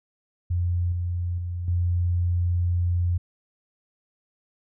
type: tone with level steps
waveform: sine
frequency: 87.8 Hz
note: F2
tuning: 10 cents sharp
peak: -21 / -24 / -27 / -20 dBFS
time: 0.5-3.18 s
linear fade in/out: 10 ms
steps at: 0.92 / 1.38 / 1.68 s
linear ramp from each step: 2 ms
effects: none